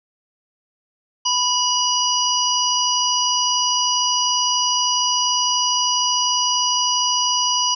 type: harmonic tone with a mistuned harmonic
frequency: 973 Hz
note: B5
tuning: 26 cents flat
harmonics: 1 / 3 / 5 / 6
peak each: -22 / -22 / -22 / -22 dBFS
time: 1.25-7.75 s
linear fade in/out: 10 ms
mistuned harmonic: 1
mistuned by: +32 cents
effects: none